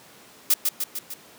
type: noise with echo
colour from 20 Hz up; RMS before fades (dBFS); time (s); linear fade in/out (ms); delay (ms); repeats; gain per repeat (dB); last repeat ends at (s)
blue; -18; 0.5-0.54; 5; 150; 4; -4; 1.14
effects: pink hiss -49 dBFS RMS until 1.38 s + high-pass 200 Hz 12 dB/octave